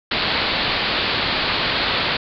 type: low-pass noise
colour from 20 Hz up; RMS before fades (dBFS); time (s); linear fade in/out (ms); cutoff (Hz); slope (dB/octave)
white; -21; 0.11-2.17; 5; 4600; 96
effects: none